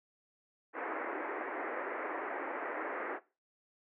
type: band-pass noise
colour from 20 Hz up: pink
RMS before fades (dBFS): -39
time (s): 0.73-3.2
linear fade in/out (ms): 50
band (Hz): 300 to 2100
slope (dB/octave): 48
effects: noise-tail reverb RT60 0.3 s tail -19 dB re dry